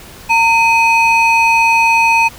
triangle ring-modulated tone, 1715 Hz, A6, 45 cents flat, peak -3 dBFS, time 0.29-2.29 s, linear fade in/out 20 ms, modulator 801 Hz, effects pink hiss -36 dBFS RMS until 2.38 s

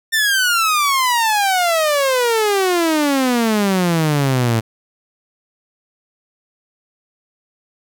sawtooth exponential sweep, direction down, 1815 to 110 Hz, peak -10 dBFS, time 0.12-4.61 s, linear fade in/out 20 ms, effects none

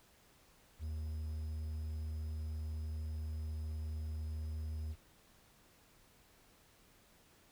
triangle tone with quantisation, 77.78 Hz, D#2, in tune, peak -36 dBFS, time 0.79-4.96 s, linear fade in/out 50 ms, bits 11, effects pink hiss -66 dBFS RMS until 7.51 s

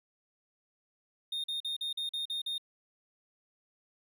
triangle tone bursts, 3675 Hz, A#7, 25 cents flat, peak -31 dBFS, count 8, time 1.32-2.581 s, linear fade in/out 5 ms, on 120 ms, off 43 ms, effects none

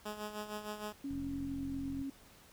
10% pulse tone with tremolo, 210.7 Hz, G#3, 25 cents sharp, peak -30 dBFS, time 0.05-0.93 s, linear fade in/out 10 ms, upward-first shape sine, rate 6.5 Hz, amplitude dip 65%
sine tone with pitch glide, 277.2 to 273.5 Hz, C#4 to C#4, 0 to -23 cents, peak -37 dBFS, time 1.04-2.1 s, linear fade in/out 5 ms, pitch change -23 cents, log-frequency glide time 1.4-1.64 s
click train, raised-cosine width 5 ms, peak -35 dBFS, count 41, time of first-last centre 1.11-2.015 s, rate 44.2 Hz
effects pink hiss -60 dBFS RMS until 2.52 s

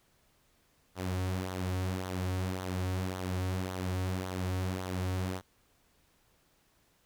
sawtooth tone with flanger, 92.5 Hz, F#2, in tune, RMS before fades -34 dBFS, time 0.95-5.42 s, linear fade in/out 50 ms, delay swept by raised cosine 0.39 to 4.99 ms, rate 1.8 Hz, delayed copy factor -0.55, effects pink hiss -69 dBFS RMS until 7.05 s

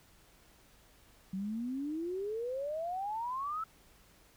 sine exponential sweep, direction up, 185 to 1332 Hz, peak -34 dBFS, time 1.33-3.64 s, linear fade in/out 5 ms, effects added 50 Hz sine -69 dBFS peak until 4.36 s + pink hiss -63 dBFS RMS until 4.36 s

